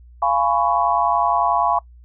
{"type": "chord", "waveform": "sine", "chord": "C# dominant seventh", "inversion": "first", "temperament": "just", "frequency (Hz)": [693, 831.5, 997.9, 1108.7], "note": ["E#5", "G#5", "B5", "C#6"], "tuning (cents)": [-14, 2, 18, 0], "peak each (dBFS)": -21, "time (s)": [0.22, 1.79], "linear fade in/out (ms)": 5, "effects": ["noise-tail reverb RT60 0.1 s tail -23 dB re dry", "added 60 Hz sine -42 dBFS peak until 2.04 s"]}